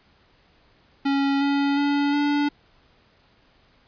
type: tone with pitch steps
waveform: square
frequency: 277.2 / 281.4 / 285.7 / 290 Hz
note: C#4 / C#4 / D4 / D4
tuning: 0 / +26 / -48 / -22 cents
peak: -20 dBFS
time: 1.05-2.49 s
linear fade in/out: 10 ms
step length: 360 ms
effects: pink hiss -59 dBFS RMS until 3.87 s + resampled to 11025 Hz